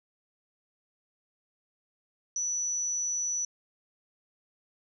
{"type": "tone", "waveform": "sine", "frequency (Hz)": 5930, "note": "F#8", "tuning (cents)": 3, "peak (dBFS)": -28, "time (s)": [2.36, 3.45], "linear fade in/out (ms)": 2, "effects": []}